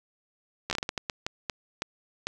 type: slowing click train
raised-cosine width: 0.2 ms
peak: -12 dBFS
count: 13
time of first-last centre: 0.7-2.27 s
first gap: 12 ms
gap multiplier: 1.39
effects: none